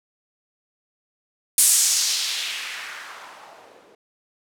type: noise with low-pass filter sweep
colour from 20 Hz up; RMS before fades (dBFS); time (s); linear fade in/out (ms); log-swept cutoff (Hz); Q
violet; -24; 1.58-3.95; 2; 10000 to 420; 1.7
effects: none

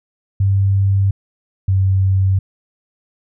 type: tone pair in turn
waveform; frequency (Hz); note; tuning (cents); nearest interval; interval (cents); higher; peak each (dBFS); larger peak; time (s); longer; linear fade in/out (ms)
sine; 98 / 95.65; G2 / G2; 0 / -42; unison; 42; first; -11; neither; 0.4-1.11 / 1.68-2.39; neither; 5
effects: none

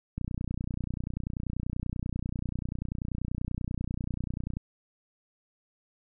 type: click train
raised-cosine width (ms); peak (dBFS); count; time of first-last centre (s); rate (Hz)
5; -20; 134; 0.18-4.569; 30.3
effects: none

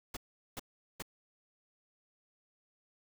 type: noise bursts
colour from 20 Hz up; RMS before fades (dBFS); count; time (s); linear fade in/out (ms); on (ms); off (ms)
pink; -41; 3; 0.14-1.024; 5; 28; 400
effects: none

